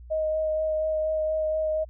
sine tone with vibrato, 625 Hz, D#5, 8 cents sharp, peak -23 dBFS, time 0.1-1.85 s, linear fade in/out 20 ms, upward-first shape sine, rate 4.2 Hz, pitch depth 11 cents each way, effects added 60 Hz sine -42 dBFS peak until 1.89 s

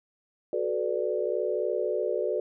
sine chord, B minor seventh, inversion second, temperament equal with one note detuned, 370 / 433.2 / 493.9 / 587.3 Hz, F#4 / A4 / B4 / D5, 0 / -27 / 0 / 0 cents, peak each -31 dBFS, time 0.53-2.4 s, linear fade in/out 2 ms, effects none

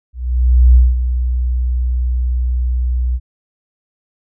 sine tone with ADSR envelope, 61.74 Hz, B1, in tune, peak -3 dBFS, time 0.13-3.2 s, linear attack 620 ms, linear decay 200 ms, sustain -10 dB, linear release 50 ms, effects none

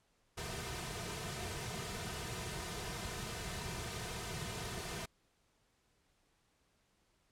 pink noise with comb filter, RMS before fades -42 dBFS, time 0.37-5.06 s, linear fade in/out 10 ms, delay 3.6 ms, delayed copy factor -0.7, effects pink hiss -75 dBFS RMS until 7.31 s + low-pass 10000 Hz 12 dB/octave

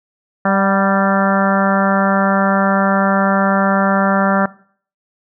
harmonic tone with a mistuned harmonic, 196 Hz, G3, in tune, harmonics 1 / 2 / 3 / 4 / 5 / 6 / 7 / 8 / 9, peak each -16 / -28 / -18 / -20 / -24 / -23 / -20 / -25 / -25 dBFS, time 0.45-4.46 s, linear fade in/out 5 ms, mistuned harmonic 4, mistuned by -35 cents, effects noise-tail reverb RT60 0.5 s tail -20 dB re dry

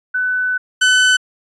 sine / 30% pulse tone pair in turn, 1500 / 1507.4 Hz, F#6 / F#6, +23 / +32 cents, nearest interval unison, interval 9 cents, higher second, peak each -15 / -7 dBFS, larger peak second, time 0.14-0.58 / 0.81-1.17 s, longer first, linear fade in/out 10 ms, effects resampled to 22050 Hz

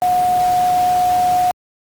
sine tone in noise, 725 Hz, F#5, 35 cents flat, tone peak -12 dBFS, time 0.02-1.51 s, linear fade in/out 0 ms, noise pink, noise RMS -29 dBFS, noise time 0.02-1.51 s, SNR +14 dB, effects high-pass 80 Hz 12 dB/octave + Opus 24 kbps

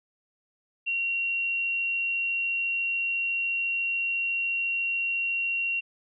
sine tone, 2747 Hz, F7, 29 cents flat, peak -25 dBFS, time 0.86-5.81 s, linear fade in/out 20 ms, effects none

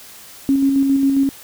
sine tone with tremolo, 273.7 Hz, C#4, 22 cents flat, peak -11 dBFS, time 0.49-1.29 s, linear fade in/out 0 ms, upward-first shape square, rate 7.4 Hz, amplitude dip 30%, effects white hiss -40 dBFS RMS until 1.43 s

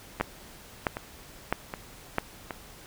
two click trains, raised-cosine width 0.5 ms, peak -9 / -18 dBFS, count 4 / 4, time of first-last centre 0.21-2.184 / 0.2-2.508 s, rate 1.52 / 1.3 Hz, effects pink hiss -49 dBFS RMS until 2.86 s

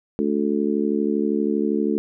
harmonic tone, 72.6 Hz, D2, 19 cents flat, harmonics 3 / 4 / 5 / 6, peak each -23 / -24 / -25 / -26 dBFS, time 0.19-1.98 s, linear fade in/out 0 ms, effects none

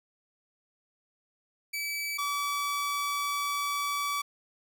sawtooth tone pair in turn, 2300 / 1147.6 Hz, D7 / D6, -37 / -40 cents, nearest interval octave, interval 1203 cents, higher first, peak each -28 / -25 dBFS, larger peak second, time 1.73-2.18 / 2.18-4.22 s, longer second, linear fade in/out 10 ms, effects none

